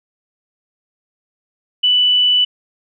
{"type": "tone", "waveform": "sine", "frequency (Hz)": 2976, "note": "F#7", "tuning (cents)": 9, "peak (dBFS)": -10, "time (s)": [1.83, 2.45], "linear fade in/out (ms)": 10, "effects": []}